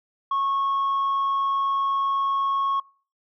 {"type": "tone", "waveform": "sine", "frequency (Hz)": 1098, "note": "C#6", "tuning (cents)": -17, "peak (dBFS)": -19, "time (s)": [0.31, 2.8], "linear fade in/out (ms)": 5, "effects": ["noise-tail reverb RT60 0.4 s tail -24 dB re dry", "tanh soft clip ceiling -19 dBFS"]}